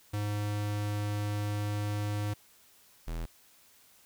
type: tone pair in turn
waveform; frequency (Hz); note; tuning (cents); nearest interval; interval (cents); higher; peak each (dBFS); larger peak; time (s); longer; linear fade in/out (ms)
square; 103.83 / 41.2; G#2 / E1; 0 / 0; octave + major third; 1600; first; -31 / -34; first; 0.13-2.34 / 3.07-3.26; first; 10
effects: white hiss -61 dBFS RMS until 4.05 s